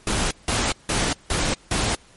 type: noise bursts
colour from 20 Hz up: pink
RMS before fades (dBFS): -22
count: 5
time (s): 0.07-1.95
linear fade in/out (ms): 2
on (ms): 240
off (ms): 170
effects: pink hiss -52 dBFS RMS until 2.16 s + MP3 48 kbps

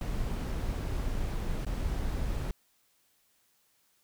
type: noise with dropouts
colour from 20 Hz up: brown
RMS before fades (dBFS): -32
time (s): 0.01-2.51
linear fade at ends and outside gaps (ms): 2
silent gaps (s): 1.65-1.665
effects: white hiss -70 dBFS RMS until 4.03 s

